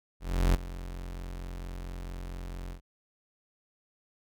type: tone with ADSR envelope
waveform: 40% pulse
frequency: 44.42 Hz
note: F1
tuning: 30 cents sharp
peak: -19 dBFS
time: 0.2-2.81 s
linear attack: 340 ms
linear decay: 23 ms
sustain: -17 dB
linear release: 100 ms
effects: none